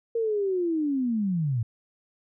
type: linear sweep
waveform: sine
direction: down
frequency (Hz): 466.2 to 107.6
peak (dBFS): -23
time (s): 0.15-1.63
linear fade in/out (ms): 5
effects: none